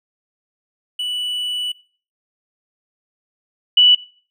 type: tone pair in turn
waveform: triangle / sine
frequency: 2960 / 2960 Hz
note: F#7 / F#7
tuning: 0 / 0 cents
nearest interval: unison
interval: 0 cents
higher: neither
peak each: -19 / -7 dBFS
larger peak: second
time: 0.99-1.72 / 3.77-3.95 s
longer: first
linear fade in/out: 5 ms
effects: noise-tail reverb RT60 0.4 s tail -19 dB re dry

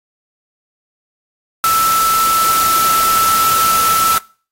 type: tone in noise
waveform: sine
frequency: 1322 Hz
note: E6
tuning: 5 cents sharp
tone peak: -11 dBFS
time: 1.64-4.18 s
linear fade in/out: 0 ms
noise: white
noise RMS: -18 dBFS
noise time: 1.64-4.18 s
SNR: +4 dB
effects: noise-tail reverb RT60 0.4 s tail -23 dB re dry + AAC 48 kbps

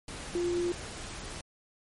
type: tone in noise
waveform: sine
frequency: 349.2 Hz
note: F4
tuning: in tune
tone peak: -27 dBFS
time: 0.35-0.72 s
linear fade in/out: 2 ms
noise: pink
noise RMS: -41 dBFS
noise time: 0.08-1.41 s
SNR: +11 dB
effects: MP3 48 kbps

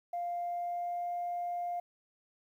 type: tone with pitch glide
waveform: sine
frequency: 698.5 to 702.5 Hz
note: F5 to F5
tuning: 0 to +10 cents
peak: -32 dBFS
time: 0.13-1.8 s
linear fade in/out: 5 ms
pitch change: +10 cents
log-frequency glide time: 0.29-1.14 s
effects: tanh soft clip ceiling -29 dBFS + 11-bit

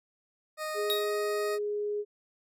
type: tone with pitch glide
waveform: 20% pulse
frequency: 619 to 625.8 Hz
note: D#5 to D#5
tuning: -9 to +10 cents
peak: -28 dBFS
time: 0.57-1.59 s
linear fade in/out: 50 ms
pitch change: +19 cents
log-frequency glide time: 0.79-0.93 s
type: tone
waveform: sine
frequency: 415.3 Hz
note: G#4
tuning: in tune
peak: -29 dBFS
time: 0.74-2.05 s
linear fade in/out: 50 ms
type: tone with exponential decay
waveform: square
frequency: 3773 Hz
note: A#7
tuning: 20 cents sharp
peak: -26 dBFS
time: 0.9-1.23 s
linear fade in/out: 0 ms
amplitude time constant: 71 ms
effects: none

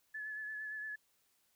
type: tone with vibrato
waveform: sine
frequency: 1720 Hz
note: A6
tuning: 40 cents flat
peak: -40 dBFS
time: 0.14-0.96 s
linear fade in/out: 10 ms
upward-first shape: sine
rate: 8.7 Hz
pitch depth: 26 cents each way
effects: white hiss -75 dBFS RMS until 1.55 s

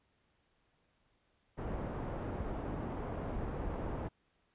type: low-pass noise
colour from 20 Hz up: pink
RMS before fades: -39 dBFS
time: 1.57-4.09 s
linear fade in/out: 20 ms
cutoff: 880 Hz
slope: 12 dB/octave
effects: pink hiss -75 dBFS RMS until 4.54 s + resampled to 8000 Hz

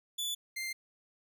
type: tone pair in turn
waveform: sawtooth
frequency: 3466 / 2096 Hz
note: A7 / C7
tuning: -27 / +2 cents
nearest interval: major sixth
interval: 871 cents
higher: first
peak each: -30 / -32 dBFS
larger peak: first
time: 0.18-0.35 / 0.56-0.73 s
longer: neither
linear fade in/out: 10 ms
effects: none

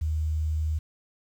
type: tone with quantisation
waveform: sine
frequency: 77.9 Hz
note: D#2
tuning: 3 cents sharp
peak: -24 dBFS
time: 0.01-0.79 s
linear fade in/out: 10 ms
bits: 9
effects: none

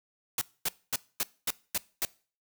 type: noise bursts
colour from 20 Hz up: white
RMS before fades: -29 dBFS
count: 7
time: 0.38-2.051 s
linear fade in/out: 2 ms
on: 33 ms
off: 240 ms
effects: noise-tail reverb RT60 0.4 s tail -22 dB re dry

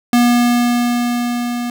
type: tone with level ramp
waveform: square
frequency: 241.1 Hz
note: B3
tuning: 41 cents flat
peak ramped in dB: -9 to -20 dBFS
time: 0.13-1.7 s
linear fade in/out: 2 ms
effects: none

